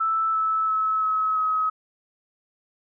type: tone with pitch steps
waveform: sine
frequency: 1318.5 / 1307.1 / 1295.8 / 1284.7 / 1273.6 Hz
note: E6 / E6 / E6 / E6 / D#6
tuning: 0 / -15 / -30 / -45 / +40 cents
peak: -20 dBFS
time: 0-1.7 s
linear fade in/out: 10 ms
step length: 340 ms
effects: none